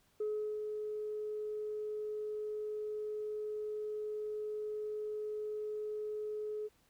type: tone with ADSR envelope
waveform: sine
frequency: 424.9 Hz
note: G#4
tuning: 40 cents sharp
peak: -31 dBFS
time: 0.2-6.69 s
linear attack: 6 ms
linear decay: 380 ms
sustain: -5 dB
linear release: 32 ms
effects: tanh soft clip ceiling -30 dBFS + pink hiss -71 dBFS RMS until 6.89 s